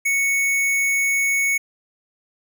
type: tone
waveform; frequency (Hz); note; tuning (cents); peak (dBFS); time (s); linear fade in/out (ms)
square; 2217; C#7; 0; -18; 0.05-1.58; 10
effects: none